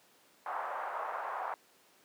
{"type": "band-pass noise", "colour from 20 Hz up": "white", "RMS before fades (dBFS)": -38, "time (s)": [0.46, 1.54], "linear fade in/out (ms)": 2, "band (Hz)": [630, 1200], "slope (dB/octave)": 24, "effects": ["pink hiss -64 dBFS RMS until 2.04 s", "high-pass 300 Hz 12 dB/octave"]}